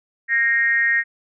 sine tone with frequency modulation, 1864.7 Hz, A#6, in tune, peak -15 dBFS, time 0.28-1.04 s, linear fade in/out 50 ms, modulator 242 Hz, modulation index 0.67, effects none

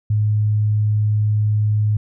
sine tone, 106 Hz, G#2, 36 cents sharp, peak -14 dBFS, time 0.1-1.97 s, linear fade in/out 5 ms, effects none

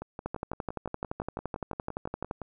two click trains, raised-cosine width 1 ms, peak -18 / -23 dBFS, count 25 / 15, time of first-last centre 0.26-2.311 / 0.02-2.417 s, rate 11.7 / 5.84 Hz, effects none

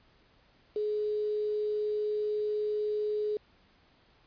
sine tone with quantisation, 422 Hz, G#4, 28 cents sharp, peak -28 dBFS, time 0.76-3.37 s, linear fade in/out 2 ms, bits 8, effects pink hiss -64 dBFS RMS until 4.26 s + resampled to 11025 Hz

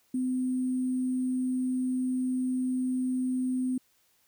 sine tone with sample-and-hold, 255.2 Hz, C4, 43 cents flat, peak -26 dBFS, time 0.14-3.78 s, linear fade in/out 5 ms, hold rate 8820 Hz, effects white hiss -68 dBFS RMS until 4.27 s

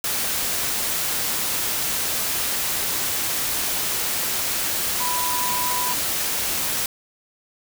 sine tone in noise, 987.8 Hz, B5, in tune, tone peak -25 dBFS, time 5-5.93 s, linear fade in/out 2 ms, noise white, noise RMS -24 dBFS, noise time 0.04-6.86 s, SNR -4 dB, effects none

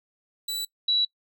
sawtooth / sine tone pair in turn, 3951 / 3921 Hz, B7 / B7, 0 / -13 cents, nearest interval unison, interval 13 cents, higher first, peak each -25 / -20 dBFS, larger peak second, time 0.48-0.65 / 0.88-1.05 s, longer neither, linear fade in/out 5 ms, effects noise-tail reverb RT60 0.1 s tail -22 dB re dry

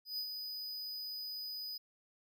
square tone with ADSR envelope, 4978 Hz, D#8, in tune, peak -36 dBFS, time 0.05-1.78 s, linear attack 130 ms, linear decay 80 ms, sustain -5 dB, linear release 11 ms, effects none

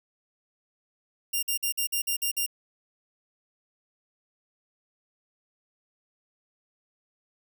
5% pulse tone bursts, 2794 Hz, F7, in tune, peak -16 dBFS, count 8, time 1.33-2.464 s, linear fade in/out 10 ms, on 98 ms, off 50 ms, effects none

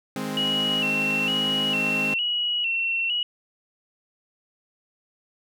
sawtooth chord, Ab major, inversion second, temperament equal, 155.56 / 207.7 / 261.6 Hz, Eb3 / Ab3 / C4, 0 / 0 / 0 cents, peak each -32 / -27 / -27 dBFS, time 0.16-2.14 s, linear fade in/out 2 ms
sine tone with vibrato, 2811 Hz, F7, 11 cents sharp, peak -22 dBFS, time 0.37-3.23 s, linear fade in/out 2 ms, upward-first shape square, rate 1.1 Hz, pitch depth 62 cents each way
effects none

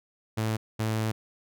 sawtooth tone pair in turn, 110 / 110 Hz, A2 / A2, 0 / 0 cents, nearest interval unison, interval 0 cents, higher neither, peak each -22 dBFS, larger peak neither, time 0.37-0.57 / 0.79-1.12 s, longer second, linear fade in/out 10 ms, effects none

